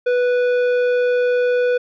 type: tone with tanh clipping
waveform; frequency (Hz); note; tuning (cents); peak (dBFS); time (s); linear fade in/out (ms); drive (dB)
sine; 492.9; B4; -3; -16; 0.06-1.78; 10; 11
effects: none